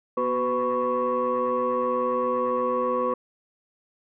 sine tone cluster, 244.1 / 373.9 / 502 / 993 / 1112 Hz, B3 / F#4 / B4 / B5 / C#6, -20 / +18 / +28 / +9 / +5 cents, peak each -31 / -31 / -24 / -33 / -26 dBFS, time 0.17-3.14 s, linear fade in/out 5 ms, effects tanh soft clip ceiling -15 dBFS

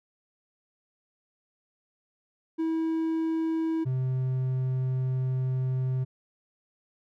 triangle tone pair in turn, 323.6 / 129.46 Hz, E4 / C3, -32 / -18 cents, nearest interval octave + major third, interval 1586 cents, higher first, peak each -23 dBFS, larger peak neither, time 2.58-3.85 / 3.85-6.05 s, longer second, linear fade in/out 20 ms, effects none

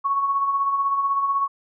sine tone with tremolo, 1108.7 Hz, C#6, in tune, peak -17 dBFS, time 0.04-1.48 s, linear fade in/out 20 ms, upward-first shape sine, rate 16 Hz, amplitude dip 45%, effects none

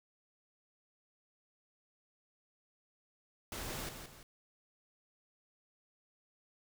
pink noise with echo, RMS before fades -42 dBFS, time 3.52-3.89 s, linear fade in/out 2 ms, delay 170 ms, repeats 2, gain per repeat -7 dB, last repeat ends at 4.23 s, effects none

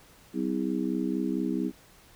harmonic tone with a mistuned harmonic, 64.4 Hz, C2, 27 cents flat, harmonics 3 / 4 / 5 / 6, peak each -32 / -30 / -31 / -37 dBFS, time 0.33-1.72 s, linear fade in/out 50 ms, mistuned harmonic 6, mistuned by +93 cents, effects pink hiss -56 dBFS RMS until 2.15 s

